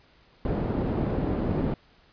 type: low-pass noise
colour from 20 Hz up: white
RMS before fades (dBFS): -27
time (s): 0.45-1.74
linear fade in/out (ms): 2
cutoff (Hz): 330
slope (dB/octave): 12
effects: pink hiss -59 dBFS RMS until 2.12 s + resampled to 11025 Hz